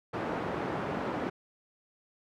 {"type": "band-pass noise", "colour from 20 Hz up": "pink", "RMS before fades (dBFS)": -34, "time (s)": [0.13, 1.3], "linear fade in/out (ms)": 10, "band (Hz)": [190, 1300], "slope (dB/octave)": 12, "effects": []}